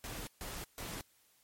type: noise bursts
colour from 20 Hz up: pink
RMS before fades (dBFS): -43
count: 3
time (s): 0.04-1.01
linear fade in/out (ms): 0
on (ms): 230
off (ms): 140
effects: white hiss -69 dBFS RMS until 1.43 s + MP3 64 kbps